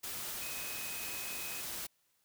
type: tone in noise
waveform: sine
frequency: 2527 Hz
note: D#7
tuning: 26 cents sharp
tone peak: -46 dBFS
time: 0.41-1.61 s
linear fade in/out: 10 ms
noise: white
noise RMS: -41 dBFS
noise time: 0.03-1.87 s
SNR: -8 dB
effects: white hiss -75 dBFS RMS until 2.24 s